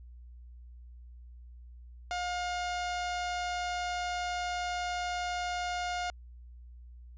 sawtooth tone, 713 Hz, F5, 36 cents sharp, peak -28 dBFS, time 2.11-6.1 s, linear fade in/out 0 ms, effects added 60 Hz sine -47 dBFS peak until 7.17 s + resampled to 16000 Hz

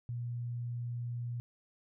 sine tone, 120 Hz, B2, 49 cents flat, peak -35 dBFS, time 0.09-1.4 s, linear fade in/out 0 ms, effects none

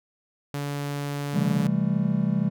sawtooth tone, 143.3 Hz, D3, 42 cents flat, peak -24 dBFS, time 0.54-1.67 s, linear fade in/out 0 ms
triangle chord, A minor seventh, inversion first, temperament just, 132 / 165 / 198 / 220 Hz, C3 / E3 / G3 / A3, +16 / +2 / +18 / 0 cents, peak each -28 / -24 / -23 / -26 dBFS, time 1.33-2.5 s, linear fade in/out 20 ms
effects none

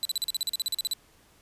sawtooth tone bursts, 3984 Hz, B7, 14 cents sharp, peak -22 dBFS, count 15, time 0.03-0.934 s, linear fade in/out 0 ms, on 22 ms, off 41 ms, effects pink hiss -60 dBFS RMS until 1.41 s + resampled to 32000 Hz

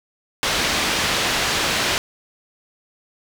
white low-pass noise, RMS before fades -21 dBFS, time 0.43-1.98 s, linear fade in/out 0 ms, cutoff 4200 Hz, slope 12 dB/octave, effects none

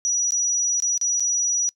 sine tone with dropouts, 5840 Hz, F#8, 24 cents flat, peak -19 dBFS, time 0.05-1.69 s, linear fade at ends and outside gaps 0 ms, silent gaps 0.307-0.321 / 0.801-0.823 / 0.977-1.013 / 1.197-1.205 s, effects noise-tail reverb RT60 0.1 s tail -24 dB re dry

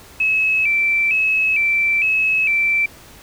sine tone with vibrato, 2455 Hz, D#7, 24 cents flat, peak -14 dBFS, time 0.2-2.86 s, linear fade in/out 5 ms, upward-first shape square, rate 1.1 Hz, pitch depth 85 cents each way, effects pink hiss -43 dBFS RMS until 3.22 s

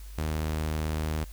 sawtooth tone, 77.8 Hz, D#2, in tune, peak -24 dBFS, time 0.18-1.24 s, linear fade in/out 0 ms, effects added 50 Hz sine -40 dBFS peak until 1.32 s + white hiss -54 dBFS RMS until 1.32 s

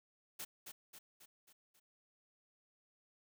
white noise with echo, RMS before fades -45 dBFS, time 0.39-0.45 s, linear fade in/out 10 ms, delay 270 ms, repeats 5, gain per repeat -5 dB, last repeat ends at 1.8 s, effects none

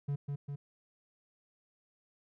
triangle tone with echo, 142.3 Hz, C#3, 46 cents sharp, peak -29 dBFS, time 0.08-0.16 s, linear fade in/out 10 ms, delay 200 ms, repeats 2, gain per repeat -3 dB, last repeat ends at 0.56 s, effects none

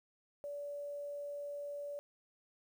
sine tone with quantisation, 576 Hz, D5, 34 cents flat, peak -40 dBFS, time 0.44-1.99 s, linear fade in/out 0 ms, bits 11, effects none

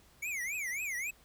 square tone with vibrato, 2208 Hz, C#7, 7 cents flat, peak -35 dBFS, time 0.22-1.11 s, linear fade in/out 10 ms, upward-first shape triangle, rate 3.7 Hz, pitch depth 280 cents each way, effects added 60 Hz sine -68 dBFS peak until 1.24 s + pink hiss -63 dBFS RMS until 1.24 s

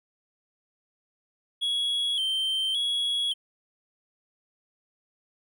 triangle tone with vibrato, 3231 Hz, G#7, 48 cents flat, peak -23 dBFS, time 1.61-3.34 s, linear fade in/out 20 ms, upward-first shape square, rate 0.88 Hz, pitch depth 58 cents each way, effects none

